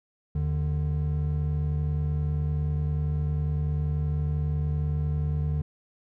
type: tone pair together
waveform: triangle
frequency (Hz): 78.82 / 149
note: D#2 / D3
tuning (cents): +23 / +25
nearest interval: major seventh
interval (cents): 1102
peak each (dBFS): -25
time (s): 0.35-5.62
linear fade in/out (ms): 5
effects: none